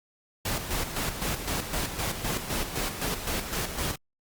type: noise with tremolo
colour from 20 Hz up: pink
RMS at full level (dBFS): -29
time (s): 0.45-3.96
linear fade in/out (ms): 5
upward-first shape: square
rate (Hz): 3.9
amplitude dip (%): 55
effects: Opus 48 kbps